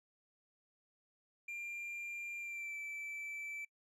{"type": "tone with pitch glide", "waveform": "triangle", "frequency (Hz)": [2387, 2322], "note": ["D7", "D7"], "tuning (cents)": [28, -20], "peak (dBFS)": -40, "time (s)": [1.48, 3.65], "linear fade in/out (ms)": 5, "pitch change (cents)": -48, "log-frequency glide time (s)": [2.38, 2.77], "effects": ["noise-tail reverb RT60 0.1 s tail -25 dB re dry", "resampled to 32000 Hz"]}